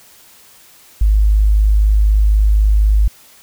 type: tone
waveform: sine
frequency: 52 Hz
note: G#1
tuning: 3 cents sharp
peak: -8 dBFS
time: 1.01-3.08 s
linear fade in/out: 5 ms
effects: white hiss -45 dBFS RMS until 3.42 s